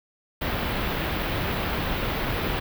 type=band-stop noise; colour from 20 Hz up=pink; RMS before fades=-27 dBFS; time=0.41-2.6 s; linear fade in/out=10 ms; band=3700 to 16000 Hz; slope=24 dB/octave; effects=none